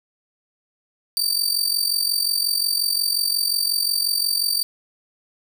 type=tone with amplitude modulation; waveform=sawtooth; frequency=4631 Hz; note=D8; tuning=25 cents flat; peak=-13 dBFS; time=1.17-4.63 s; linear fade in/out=0 ms; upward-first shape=sine; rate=45.6 Hz; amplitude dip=75%; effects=none